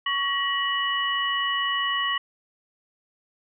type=tone cluster; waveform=sine; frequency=1117 / 1909 / 2945 Hz; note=C#6 / A#6 / F#7; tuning=+13 / +41 / -9 cents; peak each=-27 dBFS; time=0.06-2.18 s; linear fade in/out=5 ms; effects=none